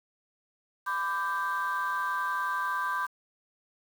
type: chord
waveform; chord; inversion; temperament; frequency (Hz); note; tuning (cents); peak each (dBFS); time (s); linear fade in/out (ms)
sine; G major; first; equal with one note detuned; 1003.9 / 1174.7 / 1568; B5 / D6 / G6; +28 / 0 / 0; -31; 0.86-3.07; 20
effects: tanh soft clip ceiling -22 dBFS + 8-bit